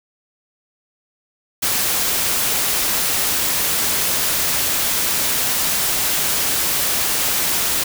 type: noise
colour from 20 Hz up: white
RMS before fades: -19 dBFS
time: 1.62-7.84 s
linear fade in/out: 10 ms
effects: none